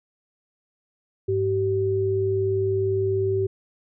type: tone pair together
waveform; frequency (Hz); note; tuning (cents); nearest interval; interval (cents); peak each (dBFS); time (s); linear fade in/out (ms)
sine; 101.89 / 384.7; G#2 / G4; -33 / -33; octave + major seventh; 2300; -26 / -21; 1.28-3.47; 10
effects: none